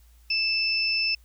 sine tone pair together, 2637 / 5279 Hz, E7 / E8, 0 / +2 cents, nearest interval octave, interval 1202 cents, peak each -25 dBFS, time 0.3-1.15 s, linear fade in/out 5 ms, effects added 58 Hz sine -52 dBFS peak until 1.24 s + white hiss -64 dBFS RMS until 1.24 s

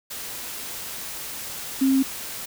sine tone in noise, 267.3 Hz, C4, 37 cents sharp, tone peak -16 dBFS, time 1.81-2.03 s, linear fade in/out 10 ms, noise white, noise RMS -34 dBFS, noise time 0.1-2.46 s, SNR +15 dB, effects none

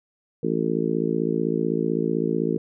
harmonic tone, 55.8 Hz, A1, 25 cents sharp, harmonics 3 / 4 / 5 / 6 / 7 / 8, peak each -28 / -28 / -28 / -28 / -28 / -28 dBFS, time 0.43-2.58 s, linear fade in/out 5 ms, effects none

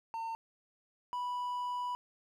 triangle tone pair in turn, 907 / 984.7 Hz, A#5 / B5, -48 / -5 cents, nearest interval minor second, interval 143 cents, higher second, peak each -34 / -32 dBFS, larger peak second, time 0.14-0.35 / 1.13-1.95 s, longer second, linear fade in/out 0 ms, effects none

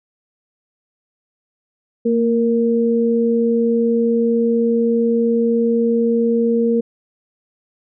sine tone pair together, 230.4 / 466.2 Hz, A#3 / A#4, -20 / 0 cents, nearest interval octave, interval 1220 cents, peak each -16 dBFS, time 2.05-6.81 s, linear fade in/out 10 ms, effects none

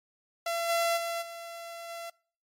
sawtooth tone with level steps, 677 Hz, E5, 46 cents sharp, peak -25 / -21 / -27 / -36 / -34 dBFS, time 0.46-2.1 s, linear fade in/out 5 ms, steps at 0.68 / 0.96 / 1.21 / 1.88 s, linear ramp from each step 20 ms, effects noise-tail reverb RT60 0.5 s tail -25 dB re dry + MP3 64 kbps

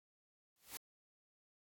white noise with exponential growth, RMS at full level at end -43 dBFS, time 0.56-0.77 s, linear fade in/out 1 ms, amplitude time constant 45 ms, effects AAC 64 kbps

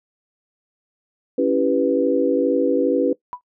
sine chord, C# half-diminished seventh, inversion none, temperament equal, 277.2 / 329.6 / 392 / 493.9 Hz, C#4 / E4 / G4 / B4, 0 / 0 / 0 / 0 cents, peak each -20 / -23 / -23 / -19 dBFS, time 1.38-3.13 s, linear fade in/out 5 ms
sine tone with exponential decay, 987.8 Hz, B5, in tune, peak -23 dBFS, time 3.33-3.41 s, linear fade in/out 0 ms, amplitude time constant 17 ms
effects noise-tail reverb RT60 0.1 s tail -19 dB re dry

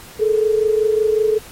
sine tone pair together, 427.6 / 453 Hz, A4 / A#4, -49 / -50 cents, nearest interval minor second, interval 99 cents, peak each -14 / -19 dBFS, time 0.19-1.39 s, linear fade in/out 20 ms, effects pink hiss -39 dBFS RMS until 1.51 s + MP3 64 kbps

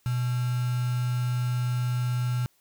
sine tone with quantisation, 123.47 Hz, B2, in tune, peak -24 dBFS, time 0.06-2.46 s, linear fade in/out 0 ms, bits 6, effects white hiss -66 dBFS RMS until 2.6 s

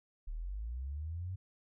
sine linear sweep, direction up, 34.57 to 95.5 Hz, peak -37 dBFS, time 0.27-1.36 s, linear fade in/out 10 ms, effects none

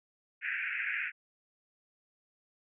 pink band-pass noise, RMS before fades -35 dBFS, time 0.41-1.12 s, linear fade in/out 50 ms, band 1500 to 2600 Hz, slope 96 dB/octave, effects none

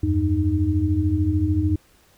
sine tone cluster, 83.3 / 96.8 / 307.6 Hz, E2 / G2 / D#4, +19 / -21 / -20 cents, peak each -22 dBFS, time 0.03-1.76 s, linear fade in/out 5 ms, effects pink hiss -57 dBFS RMS until 2.17 s

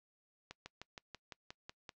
slowing click train, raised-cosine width 0.2 ms, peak -29 dBFS, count 9, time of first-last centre 0.51-1.892 s, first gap 150 ms, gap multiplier 1.04, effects noise-tail reverb RT60 0.1 s tail -24 dB re dry + low-pass 7000 Hz 12 dB/octave

